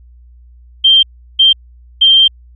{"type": "tone bursts at uneven times", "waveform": "sine", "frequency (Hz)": 3158, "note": "G7", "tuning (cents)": 12, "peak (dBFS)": -4, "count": 3, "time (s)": [[0.84, 1.03], [1.39, 1.53], [2.01, 2.28]], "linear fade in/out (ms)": 10, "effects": ["added 60 Hz sine -38 dBFS peak until 2.55 s"]}